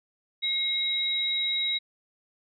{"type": "tone pair together", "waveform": "sine", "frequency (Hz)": [2149, 3829], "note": ["C7", "A#7"], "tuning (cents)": [46, 46], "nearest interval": "minor seventh", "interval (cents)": 1000, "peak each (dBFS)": [-33, -25], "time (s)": [0.42, 1.79], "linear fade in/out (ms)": 20, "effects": []}